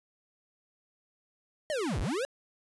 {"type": "linear two-way sweep", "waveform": "square", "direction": "down then up", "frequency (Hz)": [640, 30.87, 574], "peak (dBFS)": -30, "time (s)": [1.7, 2.25], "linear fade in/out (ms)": 0, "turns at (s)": 2, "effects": ["resampled to 24000 Hz", "10-bit"]}